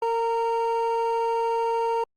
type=tone pair together; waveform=triangle; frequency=458.7 / 924 Hz; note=A#4 / A#5; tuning=-28 / -16 cents; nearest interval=octave; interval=1212 cents; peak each=-22 dBFS; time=0.02-2.04 s; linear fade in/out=5 ms; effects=tanh soft clip ceiling -15 dBFS + Opus 48 kbps